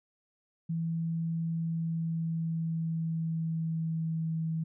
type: tone with pitch glide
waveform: sine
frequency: 164.81 to 161.42 Hz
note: E3 to E3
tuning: 0 to -36 cents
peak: -29 dBFS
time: 0.69-4.64 s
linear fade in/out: 10 ms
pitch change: -36 cents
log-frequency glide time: 1.45-4.5 s
effects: none